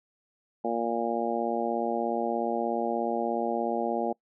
harmonic tone, 116.8 Hz, A#2, 4 cents sharp, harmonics 2 / 3 / 4 / 5 / 6 / 7, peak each -33 / -33 / -33 / -33 / -33 / -33 dBFS, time 0.64-4.13 s, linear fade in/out 10 ms, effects noise-tail reverb RT60 0.1 s tail -24 dB re dry

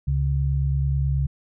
sine tone pair together, 69.3 / 138.44 Hz, C#2 / C#3, 0 / -2 cents, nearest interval octave, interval 1198 cents, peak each -22 dBFS, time 0.07-1.27 s, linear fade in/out 10 ms, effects none

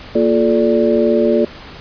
harmonic tone with a mistuned harmonic, 116.54 Hz, A#2, in tune, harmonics 2 / 3 / 4 / 5, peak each -16 / -16 / -16 / -16 dBFS, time 0.15-1.45 s, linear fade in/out 5 ms, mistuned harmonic 4, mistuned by -130 cents, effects pink hiss -35 dBFS RMS until 1.8 s + resampled to 11025 Hz

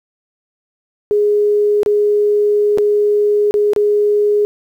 sine tone with dropouts, 415.3 Hz, G#4, in tune, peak -10 dBFS, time 1.11-4.45 s, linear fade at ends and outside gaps 0 ms, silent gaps 1.832-1.861 / 2.775-2.784 / 3.51-3.541 / 3.734-3.762 s, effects 8-bit

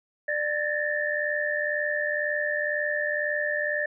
sine tone cluster, 595 / 1735 / 1817 Hz, D5 / A6 / A#6, +22 / -25 / -45 cents, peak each -29 dBFS, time 0.28-3.86 s, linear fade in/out 5 ms, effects none

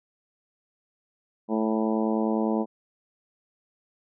harmonic tone with a mistuned harmonic, 110 Hz, A2, in tune, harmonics 2 / 3 / 4 / 5 / 6 / 7 / 8 / 9, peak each -25 / -29 / -31 / -33 / -35 / -36 / -37 / -38 dBFS, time 1.48-2.66 s, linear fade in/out 50 ms, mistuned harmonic 9, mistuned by -16 cents, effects none

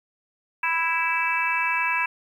harmonic tone, 329.6 Hz, E4, in tune, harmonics 3 / 4 / 5 / 6 / 7 / 8, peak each -26 / -35 / -28 / -37 / -28 / -26 dBFS, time 0.63-2.06 s, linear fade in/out 5 ms, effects 9-bit

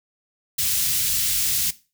white band-stop noise, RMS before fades -22 dBFS, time 0.58-1.71 s, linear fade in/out 10 ms, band 140 to 3000 Hz, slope 12 dB/octave, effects noise-tail reverb RT60 0.3 s tail -17 dB re dry

